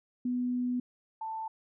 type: tone pair in turn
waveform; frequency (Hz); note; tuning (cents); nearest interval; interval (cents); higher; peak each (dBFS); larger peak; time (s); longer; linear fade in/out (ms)
sine; 247.6 / 885.7; B3 / A5; +5 / +11; octave + minor seventh; 2206; second; -28 / -34; first; 0.25-0.8 / 1.21-1.48; first; 5
effects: none